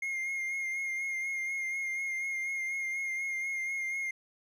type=tone with vibrato; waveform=triangle; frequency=2132 Hz; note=C7; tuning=32 cents sharp; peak=-30 dBFS; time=0.02-4.11 s; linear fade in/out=5 ms; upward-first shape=sine; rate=4.1 Hz; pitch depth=27 cents each way; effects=none